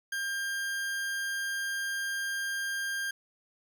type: tone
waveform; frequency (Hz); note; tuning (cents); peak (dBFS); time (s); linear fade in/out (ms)
40% pulse; 1600; G6; +35; -30; 0.12-3.11; 5
effects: none